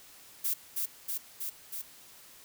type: noise with echo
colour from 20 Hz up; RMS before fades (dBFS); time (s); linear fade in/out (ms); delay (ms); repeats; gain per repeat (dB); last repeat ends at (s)
violet; -30; 0.44-0.54; 10; 320; 4; -2; 1.82
effects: white hiss -54 dBFS RMS until 2.44 s